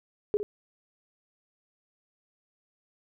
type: tone with echo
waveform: sine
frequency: 415.3 Hz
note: G#4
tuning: in tune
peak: -21 dBFS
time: 0.34-0.37 s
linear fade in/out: 0 ms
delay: 60 ms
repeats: 1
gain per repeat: -9 dB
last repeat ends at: 0.43 s
effects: none